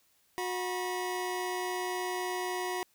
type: tone pair together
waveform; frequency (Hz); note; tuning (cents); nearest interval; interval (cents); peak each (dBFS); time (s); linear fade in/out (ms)
25% pulse; 363.7 / 967.6; F#4 / B5; -30 / -36; octave + perfect fourth; 1694; -30 / -33; 0.38-2.83; 0
effects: white hiss -69 dBFS RMS until 2.94 s